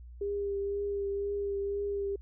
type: tone with vibrato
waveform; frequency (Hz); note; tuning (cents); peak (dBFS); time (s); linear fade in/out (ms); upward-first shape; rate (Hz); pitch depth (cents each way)
sine; 401.3; G4; +41; -30; 0.21-2.16; 5; triangle; 2; 20
effects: added 60 Hz sine -45 dBFS peak until 2.21 s